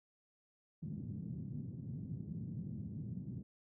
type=band-pass noise; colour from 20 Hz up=white; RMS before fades=-44 dBFS; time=0.82-3.43 s; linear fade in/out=10 ms; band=100 to 190 Hz; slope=24 dB/octave; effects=none